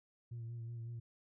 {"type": "tone with vibrato", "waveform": "sine", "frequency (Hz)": 116.54, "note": "A#2", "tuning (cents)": 0, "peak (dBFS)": -40, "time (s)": [0.31, 1], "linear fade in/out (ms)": 10, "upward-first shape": "sine", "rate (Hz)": 5.4, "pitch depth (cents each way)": 32, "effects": ["tanh soft clip ceiling -40 dBFS"]}